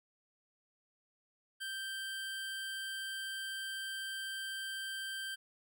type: tone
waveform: 25% pulse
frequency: 1568 Hz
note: G6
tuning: in tune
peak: -35 dBFS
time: 1.6-5.36 s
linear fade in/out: 20 ms
effects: none